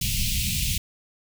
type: band-stop noise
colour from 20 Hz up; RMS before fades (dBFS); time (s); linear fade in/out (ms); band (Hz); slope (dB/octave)
pink; -25; 0.01-0.78; 5; 200 to 2400; 48
effects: none